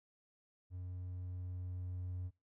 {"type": "tone with level ramp", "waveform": "triangle", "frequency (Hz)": 90.7, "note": "F#2", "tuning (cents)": -34, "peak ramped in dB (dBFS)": [-40, -36], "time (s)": [0.7, 2.31], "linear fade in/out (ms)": 50, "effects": ["noise-tail reverb RT60 0.3 s tail -24 dB re dry", "tanh soft clip ceiling -33 dBFS"]}